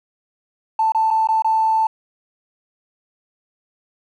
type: tone with dropouts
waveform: triangle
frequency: 884 Hz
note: A5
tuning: 8 cents sharp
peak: -10 dBFS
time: 0.79-1.87 s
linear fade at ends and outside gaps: 5 ms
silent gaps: 0.921-0.947 / 1.105-1.109 / 1.273-1.287 / 1.422-1.445 s
effects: tanh soft clip ceiling -12 dBFS